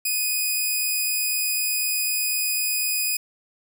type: tone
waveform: 5% pulse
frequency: 2486 Hz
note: D#7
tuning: 2 cents flat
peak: -12 dBFS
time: 0.05-3.17 s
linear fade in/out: 5 ms
effects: none